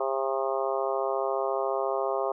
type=harmonic tone with a mistuned harmonic; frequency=134.3 Hz; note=C3; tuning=46 cents sharp; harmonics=3 / 4 / 5 / 6 / 7 / 8 / 9; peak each=-31 / -31 / -31 / -35 / -38 / -35 / -38 dBFS; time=0-2.32 s; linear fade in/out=5 ms; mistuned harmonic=9; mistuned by=+26 cents; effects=none